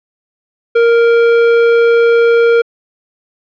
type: tone with tanh clipping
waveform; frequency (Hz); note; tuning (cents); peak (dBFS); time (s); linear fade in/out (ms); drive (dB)
sine; 466.2; A#4; 0; -8; 0.75-2.62; 10; 15
effects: low-pass 3000 Hz 12 dB/octave